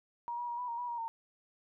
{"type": "tone with pitch steps", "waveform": "sine", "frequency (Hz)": [948, 964, 950, 986, 936, 974, 947, 913], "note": ["A#5", "B5", "A#5", "B5", "A#5", "B5", "A#5", "A#5"], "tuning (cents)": [29, -42, 33, -3, 7, -24, 27, -36], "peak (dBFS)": -35, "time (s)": [0.28, 1.08], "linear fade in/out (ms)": 0, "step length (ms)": 100, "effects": []}